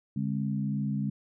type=tone cluster; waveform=sine; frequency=143.1 / 205.4 / 266.9 Hz; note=D3 / G#3 / C4; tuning=-45 / -19 / +35 cents; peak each=-31 / -30 / -37 dBFS; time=0.16-1.1 s; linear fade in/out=5 ms; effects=none